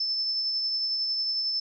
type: tone with tremolo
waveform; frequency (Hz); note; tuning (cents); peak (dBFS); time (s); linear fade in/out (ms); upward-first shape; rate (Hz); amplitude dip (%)
sine; 5274; E8; 0; -24; 0-1.6; 5; triangle; 11; 30
effects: none